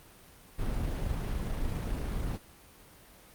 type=noise with amplitude modulation; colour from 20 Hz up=brown; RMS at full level=-31 dBFS; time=0.58-2.38 s; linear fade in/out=20 ms; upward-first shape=sine; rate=27.3 Hz; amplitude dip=25%; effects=pink hiss -55 dBFS RMS until 3.34 s + Opus 32 kbps